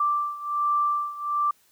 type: beating tone pair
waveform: sine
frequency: 1174.7 / 1176 Hz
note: D6 / D6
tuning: 0 / +2 cents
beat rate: 1.3 Hz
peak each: -24 / -27 dBFS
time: 0-1.51 s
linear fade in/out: 5 ms
effects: white hiss -62 dBFS RMS until 1.71 s